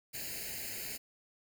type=noise with comb filter; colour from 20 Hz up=white; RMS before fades=-41 dBFS; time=0.13-0.98 s; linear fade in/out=20 ms; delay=0.43 ms; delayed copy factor=+0.9; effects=none